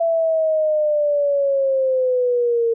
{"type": "linear sweep", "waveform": "sine", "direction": "down", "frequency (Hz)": [670, 456.6], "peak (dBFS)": -15, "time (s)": [0, 2.74], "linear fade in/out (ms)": 10, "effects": []}